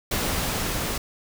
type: noise with level ramp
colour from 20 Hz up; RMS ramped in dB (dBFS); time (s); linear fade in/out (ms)
pink; -25 to -28; 0.11-0.98; 5
effects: none

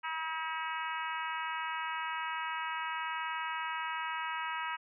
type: harmonic tone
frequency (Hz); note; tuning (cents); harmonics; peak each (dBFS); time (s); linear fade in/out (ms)
320.4; E4; -49; 3 / 4 / 5 / 6 / 7 / 8 / 9; -38 / -40 / -42 / -44 / -45 / -46 / -47; 0.03-4.77; 20
effects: none

